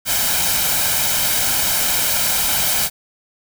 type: noise with comb filter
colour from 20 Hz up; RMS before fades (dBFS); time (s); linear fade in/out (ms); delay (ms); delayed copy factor
white; -18; 0.05-2.9; 50; 1.3; +0.55
effects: none